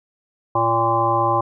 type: harmonic tone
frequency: 115 Hz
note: A#2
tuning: 23 cents flat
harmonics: 1 / 3 / 5 / 7 / 9 / 10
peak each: -26 / -25 / -24 / -21 / -19 / -27 dBFS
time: 0.55-1.41 s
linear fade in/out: 5 ms
effects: none